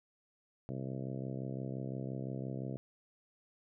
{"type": "harmonic tone", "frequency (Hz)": 65.8, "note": "C2", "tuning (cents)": 10, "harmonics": [2, 3, 4, 5, 6, 7, 8, 9, 10], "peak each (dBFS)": [-40, -44, -46, -48, -50, -51, -52, -53, -54], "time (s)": [0.69, 2.77], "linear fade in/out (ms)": 0, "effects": []}